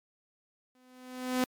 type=tone with exponential growth; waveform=sawtooth; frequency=253.7 Hz; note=B3; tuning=47 cents sharp; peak=-20 dBFS; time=0.75-1.44 s; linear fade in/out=2 ms; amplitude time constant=150 ms; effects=MP3 96 kbps